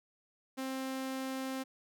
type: tone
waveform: sawtooth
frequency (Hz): 264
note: C4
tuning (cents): +16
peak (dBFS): -32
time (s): 0.57-1.64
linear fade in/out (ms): 20
effects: none

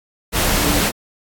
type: tone in noise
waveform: sine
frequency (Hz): 293.7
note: D4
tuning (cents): 0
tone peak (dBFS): -20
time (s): 0.62-0.82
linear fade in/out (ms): 50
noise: pink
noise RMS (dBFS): -17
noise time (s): 0.32-0.92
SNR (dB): -6
effects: AAC 64 kbps

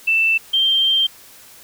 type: tone pair in turn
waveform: sine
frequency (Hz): 2661 / 3158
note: E7 / G7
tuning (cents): +16 / +12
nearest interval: minor third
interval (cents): 296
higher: second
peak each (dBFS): -13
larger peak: neither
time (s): 0.07-0.38 / 0.53-1.07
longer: second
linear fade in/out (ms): 10
effects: white hiss -44 dBFS RMS until 1.63 s

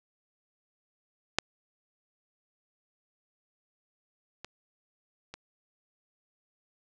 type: clicks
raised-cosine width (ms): 0.2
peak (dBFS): -6 / -23 / -24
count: 3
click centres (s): 1.386 / 4.446 / 5.34
effects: resampled to 24000 Hz + 8-bit

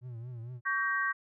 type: tone with vibrato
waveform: triangle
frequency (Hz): 120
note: B2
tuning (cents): -49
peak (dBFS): -37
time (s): 0.01-0.61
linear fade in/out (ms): 50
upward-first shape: triangle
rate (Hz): 4.4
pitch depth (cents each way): 120
type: chord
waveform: sine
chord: G diminished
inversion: second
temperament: just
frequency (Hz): 1128.9 / 1568 / 1881.6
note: Db6 / G6 / Bb6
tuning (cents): +31 / 0 / +16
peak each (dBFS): -33 / -31 / -33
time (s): 0.65-1.13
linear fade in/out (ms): 20
effects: none

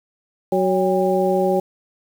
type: harmonic tone with a mistuned harmonic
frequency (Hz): 186.5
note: F#3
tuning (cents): +14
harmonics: 1 / 2 / 3 / 4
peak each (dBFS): -23 / -19 / -20 / -23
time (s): 0.52-1.6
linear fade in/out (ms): 5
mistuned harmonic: 4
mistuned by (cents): +120
effects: 7-bit

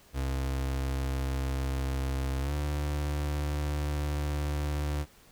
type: tone with pitch glide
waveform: 35% pulse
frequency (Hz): 66.7 to 73.58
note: C2 to D2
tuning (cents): +34 to +4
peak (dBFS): -27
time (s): 0.13-5.06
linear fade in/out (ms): 50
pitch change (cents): +170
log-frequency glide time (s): 2.4-2.54
effects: pink hiss -58 dBFS RMS until 5.31 s

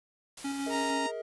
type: noise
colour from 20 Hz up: white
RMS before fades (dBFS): -44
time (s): 0.37-0.91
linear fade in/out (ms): 5
type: tone with tremolo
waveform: square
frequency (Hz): 277.2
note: C#4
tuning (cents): 0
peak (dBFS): -32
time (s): 0.44-1.07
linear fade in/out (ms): 10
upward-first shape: square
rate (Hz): 6.5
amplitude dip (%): 25
type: chord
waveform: triangle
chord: Ab suspended second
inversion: none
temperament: equal with one note detuned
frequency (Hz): 415.3 / 466.2 / 638.6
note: Ab4 / Bb4 / Eb5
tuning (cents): 0 / 0 / +45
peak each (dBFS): -40 / -36 / -36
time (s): 0.66-1.22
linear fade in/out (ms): 10
type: harmonic tone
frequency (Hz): 930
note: A#5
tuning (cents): -4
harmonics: 1 / 2 / 3 / 4 / 5 / 6 / 7 / 8 / 9 / 10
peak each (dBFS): -32 / -38 / -42 / -44 / -46 / -48 / -49 / -50 / -51 / -52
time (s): 0.69-1.12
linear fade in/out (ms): 50
effects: resampled to 24000 Hz

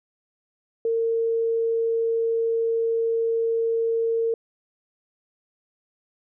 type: tone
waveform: sine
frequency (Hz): 456.7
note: A#4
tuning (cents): -36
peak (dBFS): -20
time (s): 0.85-4.34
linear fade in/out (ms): 2
effects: none

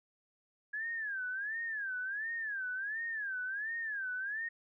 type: tone with vibrato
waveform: sine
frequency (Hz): 1661.2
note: G#6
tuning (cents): 0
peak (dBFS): -35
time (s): 0.73-4.49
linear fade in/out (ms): 10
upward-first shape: sine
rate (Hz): 1.4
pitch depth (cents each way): 190
effects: none

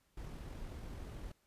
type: noise with amplitude modulation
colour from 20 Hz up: brown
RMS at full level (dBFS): -45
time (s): 0.17-1.32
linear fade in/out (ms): 5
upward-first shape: sine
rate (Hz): 42.3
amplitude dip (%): 25
effects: pink hiss -75 dBFS RMS until 1.46 s + resampled to 32000 Hz

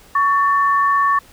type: tone pair together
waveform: sine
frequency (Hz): 1120.7 / 1779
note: C#6 / A6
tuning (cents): +19 / +19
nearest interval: minor sixth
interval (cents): 800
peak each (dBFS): -13 / -21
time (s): 0.15-1.19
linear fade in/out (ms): 5
effects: pink hiss -47 dBFS RMS until 1.32 s

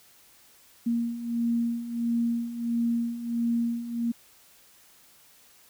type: beating tone pair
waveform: sine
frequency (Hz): 233.1 / 234.6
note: A#3 / A#3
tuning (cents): 0 / +11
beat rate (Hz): 1.5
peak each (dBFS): -31 / -26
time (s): 0.86-4.12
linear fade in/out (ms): 10
effects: white hiss -57 dBFS RMS until 5.69 s

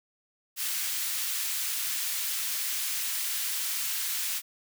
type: high-pass noise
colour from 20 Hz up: white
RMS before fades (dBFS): -31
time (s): 0.56-4.42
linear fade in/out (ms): 50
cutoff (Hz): 1700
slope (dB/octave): 12
effects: none

